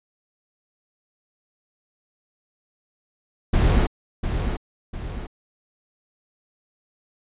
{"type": "noise with echo", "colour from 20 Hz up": "brown", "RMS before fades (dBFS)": -17, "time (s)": [3.53, 3.87], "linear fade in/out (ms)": 10, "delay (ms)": 700, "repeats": 2, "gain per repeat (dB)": -7, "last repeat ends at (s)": 5.27, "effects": ["resampled to 8000 Hz"]}